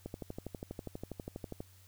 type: click train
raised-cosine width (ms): 2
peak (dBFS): -27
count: 20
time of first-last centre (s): 0.06-1.605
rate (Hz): 12.3
effects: added 93 Hz sine -59 dBFS peak until 1.87 s + white hiss -64 dBFS RMS until 1.87 s